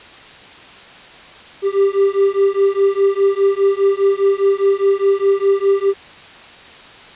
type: beating tone pair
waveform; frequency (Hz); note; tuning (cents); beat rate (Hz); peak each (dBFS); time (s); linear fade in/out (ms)
triangle; 392 / 396.9; G4 / G4; 0 / +22; 4.9; -13; 1.62-5.94; 50
effects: white hiss -39 dBFS RMS until 7.15 s + resampled to 8000 Hz